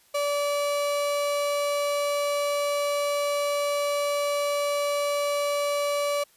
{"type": "tone", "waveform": "35% pulse", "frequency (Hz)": 577, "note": "D5", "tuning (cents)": -31, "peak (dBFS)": -22, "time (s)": [0.14, 6.24], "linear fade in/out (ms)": 10, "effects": ["white hiss -60 dBFS RMS until 6.36 s", "resampled to 32000 Hz"]}